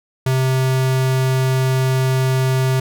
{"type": "tone", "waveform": "square", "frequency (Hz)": 130.81, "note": "C3", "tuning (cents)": 0, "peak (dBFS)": -15, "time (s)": [0.26, 2.8], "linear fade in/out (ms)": 5, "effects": []}